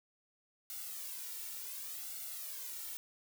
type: noise with flanger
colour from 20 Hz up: blue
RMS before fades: -44 dBFS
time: 0.7-2.97 s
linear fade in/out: 0 ms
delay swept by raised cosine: 1.4 to 2.2 ms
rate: 0.68 Hz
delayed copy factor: +0.9
effects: none